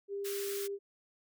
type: tone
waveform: sine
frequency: 399.7 Hz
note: G4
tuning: 34 cents sharp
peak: -35 dBFS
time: 0.08-0.79 s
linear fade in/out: 50 ms
type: high-pass noise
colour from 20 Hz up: white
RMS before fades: -42 dBFS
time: 0.24-0.68 s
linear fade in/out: 20 ms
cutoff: 1200 Hz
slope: 48 dB/octave
effects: none